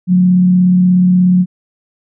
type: tone with frequency modulation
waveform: sine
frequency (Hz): 181.5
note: F#3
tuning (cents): -33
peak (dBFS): -6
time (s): 0.07-1.46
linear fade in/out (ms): 50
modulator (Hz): 36.7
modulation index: 0.21
effects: none